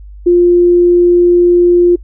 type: tone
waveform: sine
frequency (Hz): 350.8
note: F4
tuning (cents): +8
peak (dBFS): -4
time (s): 0.26-1.96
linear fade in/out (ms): 10
effects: noise-tail reverb RT60 0.1 s tail -25 dB re dry + added 50 Hz sine -29 dBFS peak until 2.03 s